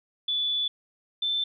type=tone pair in turn; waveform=sine; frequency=3462 / 3539 Hz; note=A7 / A7; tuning=-29 / +9 cents; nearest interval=unison; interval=38 cents; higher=second; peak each=-24 dBFS; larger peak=neither; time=0.28-0.68 / 1.22-1.44 s; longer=first; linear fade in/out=5 ms; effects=none